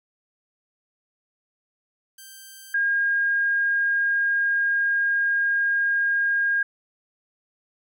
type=tone pair in turn; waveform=5% pulse / sine; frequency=1568 / 1621.4 Hz; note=G6 / G#6; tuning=0 / -42 cents; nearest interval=minor second; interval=58 cents; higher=second; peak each=-31 / -19 dBFS; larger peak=second; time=2.18-2.74 / 2.74-6.63 s; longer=second; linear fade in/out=5 ms; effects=none